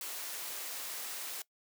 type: high-pass noise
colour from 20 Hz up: white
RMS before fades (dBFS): -41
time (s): 0.01-1.42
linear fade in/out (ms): 2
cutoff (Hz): 400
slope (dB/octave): 12
effects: noise-tail reverb RT60 0.1 s tail -20 dB re dry